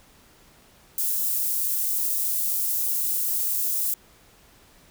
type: high-pass noise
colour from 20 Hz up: white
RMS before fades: -25 dBFS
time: 0.98-3.94 s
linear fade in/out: 2 ms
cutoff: 11000 Hz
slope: 12 dB/octave
effects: pink hiss -55 dBFS RMS until 4.9 s